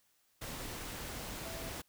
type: tone in noise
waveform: sine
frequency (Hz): 659.3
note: E5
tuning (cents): 0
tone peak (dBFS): -48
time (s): 1.45-1.7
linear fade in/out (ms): 10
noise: pink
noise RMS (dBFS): -43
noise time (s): 0.41-1.82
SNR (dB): -8
effects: white hiss -73 dBFS RMS until 1.88 s